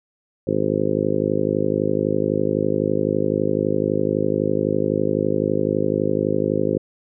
harmonic tone, 51.91 Hz, G#1, in tune, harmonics 2 / 3 / 4 / 5 / 6 / 7 / 8 / 9 / 10, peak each -31 / -27 / -28 / -26 / -27 / -25 / -25 / -27 / -26 dBFS, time 0.47-6.78 s, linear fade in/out 5 ms, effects none

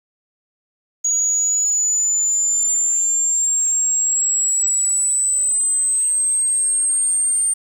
sine exponential sweep, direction up, 6720 to 8790 Hz, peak -15 dBFS, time 1.04-7.54 s, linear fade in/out 10 ms, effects 7-bit

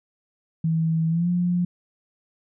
sine tone with pitch glide, 162.1 to 176.77 Hz, E3 to F3, -29 to +21 cents, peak -19 dBFS, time 0.64-1.65 s, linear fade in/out 5 ms, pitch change +150 cents, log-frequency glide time 1.09-1.29 s, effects none

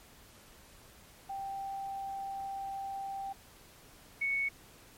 sine tone pair in turn, 784 / 2217 Hz, G5 / C#7, 0 / 0 cents, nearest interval octave + tritone, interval 1800 cents, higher second, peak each -36 / -29 dBFS, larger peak second, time 1.29-3.33 / 4.21-4.49 s, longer first, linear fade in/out 10 ms, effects pink hiss -57 dBFS RMS until 4.97 s + MP3 64 kbps

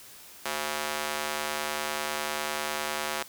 square tone with high-pass filter, 75 Hz, D2, 37 cents sharp, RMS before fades -32 dBFS, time 0.45-3.23 s, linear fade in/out 5 ms, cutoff 750 Hz, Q 0.63, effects white hiss -49 dBFS RMS until 3.28 s

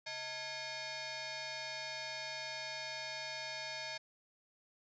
sine tone with frequency modulation, 1396.9 Hz, F6, in tune, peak -40 dBFS, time 0.06-3.98 s, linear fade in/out 10 ms, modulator 766 Hz, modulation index 5.3, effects none

